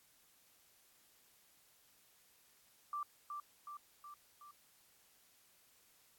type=tone with echo; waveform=sine; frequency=1174.7 Hz; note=D6; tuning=in tune; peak=-38 dBFS; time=2.93-3.03 s; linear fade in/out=2 ms; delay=370 ms; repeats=4; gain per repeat=-4 dB; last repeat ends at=4.51 s; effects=white hiss -69 dBFS RMS until 6.18 s + AAC 64 kbps